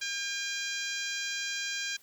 harmonic tone, 804 Hz, G5, 44 cents sharp, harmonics 2 / 3 / 4 / 5 / 6 / 7 / 8 / 9, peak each -37 / -39 / -40 / -41 / -42 / -42 / -43 / -44 dBFS, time 0.01-1.97 s, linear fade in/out 10 ms, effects white hiss -60 dBFS RMS until 2.02 s

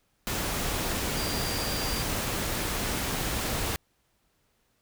sine tone in noise, 4747 Hz, D8, 18 cents sharp, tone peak -36 dBFS, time 1.17-2.02 s, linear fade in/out 0 ms, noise pink, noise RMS -30 dBFS, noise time 0.27-3.76 s, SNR -9 dB, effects pink hiss -71 dBFS RMS until 4.81 s

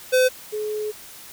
square / sine tone pair in turn, 510 / 425.5 Hz, C5 / G#4, -44 / +42 cents, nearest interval minor third, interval 314 cents, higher first, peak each -15 / -24 dBFS, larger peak first, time 0.12-0.29 / 0.52-0.92 s, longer second, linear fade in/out 20 ms, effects white hiss -42 dBFS RMS until 1.32 s

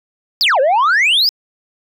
sine exponential two-way sweep, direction down then up, 5200 to 505 to 5200 Hz, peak -7 dBFS, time 0.41-1.29 s, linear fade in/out 0 ms, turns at 0.6 s, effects tanh soft clip ceiling -9 dBFS

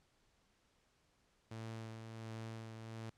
sawtooth tone with tremolo, 112.2 Hz, A2, 34 cents sharp, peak -40 dBFS, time 1.51-3.1 s, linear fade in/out 5 ms, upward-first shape sine, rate 1.4 Hz, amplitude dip 40%, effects pink hiss -75 dBFS RMS until 3.17 s + low-pass 8000 Hz 12 dB/octave

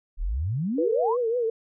sine exponential sweep, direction up, 32.7 to 1162 Hz, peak -24 dBFS, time 0.17-1.17 s, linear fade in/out 50 ms
sine tone with vibrato, 471 Hz, A#4, 18 cents sharp, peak -22 dBFS, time 0.78-1.5 s, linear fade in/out 5 ms, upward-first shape triangle, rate 5.5 Hz, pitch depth 120 cents each way
effects none

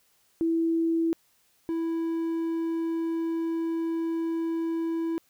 sine / triangle tone pair in turn, 329.6 / 329.6 Hz, E4 / E4, 0 / 0 cents, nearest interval unison, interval 0 cents, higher neither, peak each -22 / -24 dBFS, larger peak first, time 0.41-1.13 / 1.69-5.18 s, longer second, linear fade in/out 0 ms, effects white hiss -66 dBFS RMS until 5.29 s

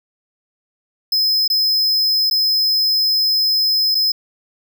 square tone with dropouts, 5100 Hz, D#8, 42 cents sharp, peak -14 dBFS, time 1.12-4.12 s, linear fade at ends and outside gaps 5 ms, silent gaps 1.478-1.5 / 2.3-2.31 / 3.947-3.951 s, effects none

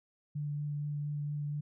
sine tone with vibrato, 146.83 Hz, D3, in tune, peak -33 dBFS, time 0.35-1.61 s, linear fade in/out 10 ms, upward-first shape sine, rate 4.3 Hz, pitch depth 10 cents each way, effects none

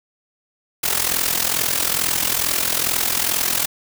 white noise with amplitude modulation, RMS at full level -17 dBFS, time 0.83-3.66 s, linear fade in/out 10 ms, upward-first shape sine, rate 42.3 Hz, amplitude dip 75%, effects none

